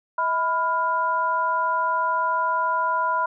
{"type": "tone cluster", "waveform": "sine", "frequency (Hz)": [641, 994, 1407], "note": ["E5", "B5", "F6"], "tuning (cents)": [-49, 11, 12], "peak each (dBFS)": [-30, -21, -27], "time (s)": [0.18, 3.26], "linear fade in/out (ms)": 5, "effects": []}